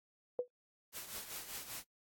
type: tone with exponential decay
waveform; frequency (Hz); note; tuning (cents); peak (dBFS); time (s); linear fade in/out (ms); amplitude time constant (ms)
sine; 493.9; B4; 0; -28; 0.39-0.48; 1; 19
type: noise with tremolo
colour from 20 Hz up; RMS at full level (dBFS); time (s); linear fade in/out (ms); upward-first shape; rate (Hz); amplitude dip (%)
white; -43; 0.92-1.84; 50; triangle; 5.1; 70
effects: noise-tail reverb RT60 0.1 s tail -21 dB re dry + AAC 64 kbps